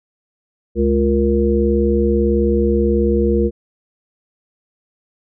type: harmonic tone with a mistuned harmonic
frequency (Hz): 70.2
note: C#2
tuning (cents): +22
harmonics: 1 / 3 / 5 / 7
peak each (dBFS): -18 / -18 / -18 / -18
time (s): 0.75-3.51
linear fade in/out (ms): 50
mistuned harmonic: 7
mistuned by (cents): -79
effects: none